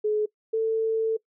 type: tone pair in turn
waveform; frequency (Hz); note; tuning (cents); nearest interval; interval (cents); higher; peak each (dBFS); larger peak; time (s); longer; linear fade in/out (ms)
sine; 424.8 / 445.4; G#4 / A4; +39 / +21; minor second; 82; second; -21; neither; 0.04-0.26 / 0.53-1.17; second; 10
effects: noise-tail reverb RT60 0.1 s tail -22 dB re dry